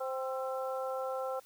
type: harmonic tone with a mistuned harmonic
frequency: 261.6 Hz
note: C4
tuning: in tune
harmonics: 2 / 3 / 4 / 5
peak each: -35 / -40 / -46 / -42 dBFS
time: 0-1.4 s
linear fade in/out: 10 ms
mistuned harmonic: 5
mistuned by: +37 cents
effects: white hiss -61 dBFS RMS until 1.45 s